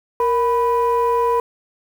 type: tone pair together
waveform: sine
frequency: 467.5 / 990.6 Hz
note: A#4 / B5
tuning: +5 / +5 cents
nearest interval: octave + minor second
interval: 1300 cents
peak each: -16 dBFS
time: 0.2-1.4 s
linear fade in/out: 2 ms
effects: tanh soft clip ceiling -10 dBFS + 7-bit